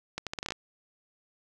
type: accelerating click train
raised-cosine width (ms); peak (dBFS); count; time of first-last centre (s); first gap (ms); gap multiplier
0.2; -16; 9; 0.18-0.521; 87; 0.78
effects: none